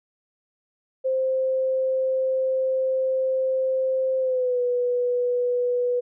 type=tone with pitch glide; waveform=sine; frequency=523.3 to 491.1 Hz; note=C5 to B4; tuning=0 to -10 cents; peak=-20 dBFS; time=1.04-6.01 s; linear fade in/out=20 ms; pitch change=-110 cents; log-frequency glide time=4.19-4.61 s; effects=none